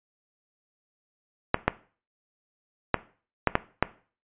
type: clicks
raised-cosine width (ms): 0.5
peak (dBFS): -4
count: 6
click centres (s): 1.544 / 1.68 / 2.943 / 3.473 / 3.554 / 3.826
effects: noise-tail reverb RT60 0.4 s tail -17 dB re dry + resampled to 8000 Hz